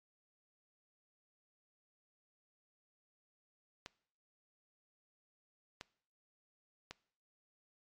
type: clicks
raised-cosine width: 0.2 ms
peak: -27 dBFS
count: 3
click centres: 3.861 / 5.811 / 6.91 s
effects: noise-tail reverb RT60 0.6 s tail -21 dB re dry + MP3 96 kbps